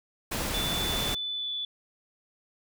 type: noise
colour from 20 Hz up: pink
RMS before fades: -31 dBFS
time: 0.31-1.15 s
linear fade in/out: 10 ms
type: tone with pitch glide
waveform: sine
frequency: 3492 to 3466 Hz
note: A7 to A7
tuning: -14 to -27 cents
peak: -30 dBFS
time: 0.54-1.65 s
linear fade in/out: 2 ms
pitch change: -13 cents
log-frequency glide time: 1.33-1.51 s
effects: none